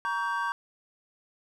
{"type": "chord", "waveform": "triangle", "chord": "G diminished", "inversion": "first", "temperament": "just", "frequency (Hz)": [940.8, 1128.9, 1568], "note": ["Bb5", "Db6", "G6"], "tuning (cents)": [16, 31, 0], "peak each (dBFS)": -30, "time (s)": [0.05, 0.52], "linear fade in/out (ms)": 0, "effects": []}